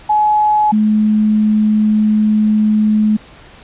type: tone pair in turn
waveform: sine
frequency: 847 / 213.7 Hz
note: G#5 / G#3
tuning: +34 / +50 cents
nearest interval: 2 octaves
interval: 2384 cents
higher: first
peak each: -9 dBFS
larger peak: neither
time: 0.09-0.72 / 0.72-3.17 s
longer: second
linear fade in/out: 10 ms
effects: pink hiss -40 dBFS RMS until 3.63 s + resampled to 8000 Hz

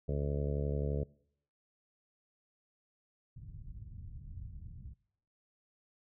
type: harmonic tone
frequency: 71.6 Hz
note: D2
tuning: 43 cents flat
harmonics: 1 / 2 / 3 / 4 / 5 / 6 / 7 / 8 / 9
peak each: -35 / -35 / -43 / -47 / -48 / -41 / -43 / -47 / -50 dBFS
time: 0.08-1.04 s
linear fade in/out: 10 ms
type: low-pass noise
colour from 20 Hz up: white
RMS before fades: -47 dBFS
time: 3.36-4.94 s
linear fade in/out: 10 ms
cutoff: 120 Hz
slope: 24 dB/octave
effects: noise-tail reverb RT60 0.7 s tail -24 dB re dry

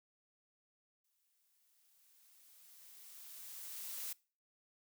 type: noise with exponential growth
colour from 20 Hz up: blue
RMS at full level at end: -42 dBFS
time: 1.04-4.13 s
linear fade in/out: 5 ms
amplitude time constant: 670 ms
effects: noise-tail reverb RT60 0.4 s tail -24 dB re dry

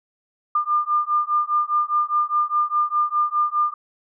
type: beating tone pair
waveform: sine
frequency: 1200 / 1204.9 Hz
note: D6 / D6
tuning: +37 / +44 cents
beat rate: 4.9 Hz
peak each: -21 dBFS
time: 0.55-3.74 s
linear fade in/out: 5 ms
effects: none

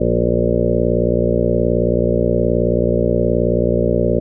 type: harmonic tone with a mistuned harmonic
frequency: 58.8 Hz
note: A#1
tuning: 16 cents sharp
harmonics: 1 / 2 / 3 / 4 / 6 / 7 / 8 / 9 / 10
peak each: -22 / -22 / -22 / -22 / -22 / -22 / -22 / -22 / -22 dBFS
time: 0-4.2 s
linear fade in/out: 10 ms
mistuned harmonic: 4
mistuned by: +26 cents
effects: none

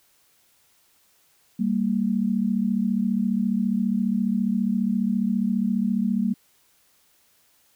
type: tone pair together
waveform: sine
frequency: 196 / 230.7 Hz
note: G3 / A#3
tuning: 0 / -18 cents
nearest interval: minor third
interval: 282 cents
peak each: -23 / -23 dBFS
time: 1.59-6.34 s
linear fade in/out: 10 ms
effects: white hiss -62 dBFS RMS until 7.75 s

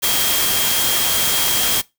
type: tone in noise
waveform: sine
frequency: 3235 Hz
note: G#7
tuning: 46 cents flat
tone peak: -23 dBFS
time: 0.02-1.82 s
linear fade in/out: 20 ms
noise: white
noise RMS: -18 dBFS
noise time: 0.02-1.82 s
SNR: -8 dB
effects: noise-tail reverb RT60 0.2 s tail -21 dB re dry

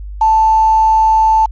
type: tone with quantisation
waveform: sine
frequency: 880 Hz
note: A5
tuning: in tune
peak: -7 dBFS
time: 0.21-1.46 s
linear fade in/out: 5 ms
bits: 5
effects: added 50 Hz sine -24 dBFS peak until 1.51 s + resampled to 16000 Hz

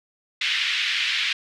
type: band-pass noise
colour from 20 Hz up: white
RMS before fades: -24 dBFS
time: 0.41-1.33 s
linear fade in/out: 5 ms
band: 1900 to 3500 Hz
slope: 24 dB/octave
effects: none

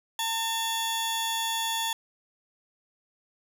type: tone pair together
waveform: sawtooth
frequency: 900 / 3398 Hz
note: A5 / G#7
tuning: +39 / +39 cents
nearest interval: octave + major seventh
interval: 2300 cents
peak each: -26 / -27 dBFS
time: 0.19-1.93 s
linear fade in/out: 2 ms
effects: none

